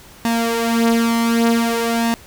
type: tone with flanger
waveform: sawtooth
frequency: 231.1 Hz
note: A#3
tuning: 15 cents flat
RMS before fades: -17 dBFS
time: 0.25-2.14 s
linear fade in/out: 0 ms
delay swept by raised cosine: 1.1 to 5.3 ms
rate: 0.54 Hz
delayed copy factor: +0.65
effects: pink hiss -43 dBFS RMS until 2.26 s